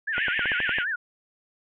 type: tone with vibrato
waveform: sine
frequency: 1605 Hz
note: G6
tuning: 40 cents sharp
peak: -25 dBFS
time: 0.07-0.96 s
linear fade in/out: 10 ms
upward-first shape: sine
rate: 7.6 Hz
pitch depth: 210 cents each way
type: band-pass noise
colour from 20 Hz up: pink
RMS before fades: -30 dBFS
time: 0.12-0.85 s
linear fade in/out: 50 ms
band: 1700 to 3100 Hz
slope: 96 dB/octave
type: clicks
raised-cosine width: 1 ms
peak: -19 dBFS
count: 8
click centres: 0.181 / 0.283 / 0.393 / 0.457 / 0.518 / 0.603 / 0.693 / 0.785 s
effects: none